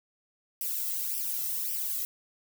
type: noise with flanger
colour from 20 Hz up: violet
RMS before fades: -32 dBFS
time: 0.61-2.05 s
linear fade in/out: 0 ms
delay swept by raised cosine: 0.36 to 1.56 ms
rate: 1.8 Hz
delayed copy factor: +0.9
effects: none